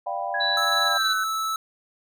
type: chord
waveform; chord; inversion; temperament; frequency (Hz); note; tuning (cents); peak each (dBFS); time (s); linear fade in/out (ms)
sine; G dominant seventh; second; equal; 587.3 / 698.5 / 784 / 987.8; D5 / F5 / G5 / B5; 0 / 0 / 0 / 0; -33 / -30 / -30 / -34; 0.06-0.98; 10
type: tone with pitch glide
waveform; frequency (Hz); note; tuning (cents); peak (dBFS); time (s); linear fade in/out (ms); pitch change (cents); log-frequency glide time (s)
sine; 1661.2 to 1505.8; G#6 to F#6; 0 to +30; -25; 0.34-1.24; 5; -170; 0.85-1.13
type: tone with tremolo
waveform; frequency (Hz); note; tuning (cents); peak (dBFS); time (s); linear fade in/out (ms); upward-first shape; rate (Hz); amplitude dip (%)
sine; 3951; B7; 0; -23; 0.4-1.14; 10; square; 3.1; 25
type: tone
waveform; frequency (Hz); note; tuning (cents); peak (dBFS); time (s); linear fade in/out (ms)
square; 1310; E6; -11; -25; 0.57-1.56; 2
effects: none